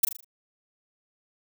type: noise with echo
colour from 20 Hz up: violet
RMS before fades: -18 dBFS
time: 0.03-0.05 s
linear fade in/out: 5 ms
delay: 39 ms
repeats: 5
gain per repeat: -7 dB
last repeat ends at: 0.245 s
effects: none